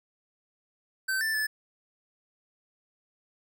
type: tone with pitch steps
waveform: square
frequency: 1543 / 1771 / 1737 Hz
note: G6 / A6 / A6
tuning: -28 / +11 / -23 cents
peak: -27 dBFS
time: 1.08-1.47 s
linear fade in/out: 10 ms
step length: 130 ms
effects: none